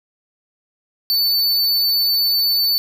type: tone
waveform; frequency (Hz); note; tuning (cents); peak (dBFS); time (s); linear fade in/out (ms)
square; 4504; C#8; +27; -15; 1.1-2.78; 0
effects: none